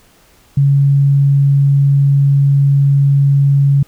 sine tone, 139.8 Hz, C#3, 15 cents sharp, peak -7 dBFS, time 0.57-3.83 s, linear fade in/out 5 ms, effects pink hiss -49 dBFS RMS until 3.87 s

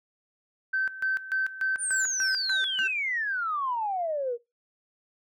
sine tone with tremolo, 1544 Hz, G6, 27 cents flat, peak -23 dBFS, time 0.73-2.88 s, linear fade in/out 10 ms, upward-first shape square, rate 3.4 Hz, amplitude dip 80%
sine exponential sweep, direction down, 9460 to 457.4 Hz, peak -26 dBFS, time 1.78-4.38 s, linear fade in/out 50 ms
effects noise-tail reverb RT60 0.2 s tail -19 dB re dry + tanh soft clip ceiling -18 dBFS

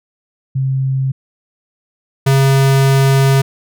sine / square tone pair in turn, 133.3 / 135.79 Hz, C3 / C#3, +33 / -35 cents, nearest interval unison, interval 32 cents, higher second, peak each -13 / -9 dBFS, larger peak second, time 0.55-1.12 / 2.26-3.42 s, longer second, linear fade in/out 10 ms, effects none

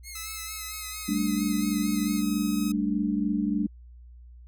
10% pulse tone with vibrato, 2093 Hz, C7, in tune, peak -30 dBFS, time 0.03-2.23 s, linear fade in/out 50 ms, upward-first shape sine, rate 4.4 Hz, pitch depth 70 cents each way
5% pulse tone with pitch glide, 1300 to 1269.6 Hz, E6 to D#6, -24 to +35 cents, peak -25 dBFS, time 0.15-2.72 s, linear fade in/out 5 ms, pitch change -41 cents, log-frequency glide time 0.41-0.89 s
sine chord, G suspended second, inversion none, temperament equal with one note detuned, 196.68 / 220 / 293.7 Hz, G3 / A3 / D4, +6 / 0 / 0 cents, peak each -28 dBFS, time 1.08-3.67 s, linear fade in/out 10 ms
effects added 60 Hz sine -45 dBFS peak until 4.47 s

